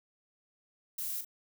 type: noise with echo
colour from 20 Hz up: violet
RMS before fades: -37 dBFS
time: 0.98-1.21 s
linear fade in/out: 5 ms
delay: 39 ms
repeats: 1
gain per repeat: -8 dB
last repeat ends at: 1.249 s
effects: none